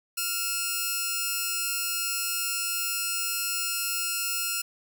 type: tone pair together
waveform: 5% pulse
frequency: 1399.8 / 2600 Hz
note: F6 / E7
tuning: +4 / -24 cents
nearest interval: major seventh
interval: 1072 cents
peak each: -18 / -21 dBFS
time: 0.17-4.62 s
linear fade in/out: 10 ms
effects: none